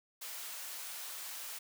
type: high-pass noise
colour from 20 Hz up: white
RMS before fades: -44 dBFS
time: 0.21-1.59 s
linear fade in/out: 10 ms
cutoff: 670 Hz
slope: 12 dB/octave
effects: none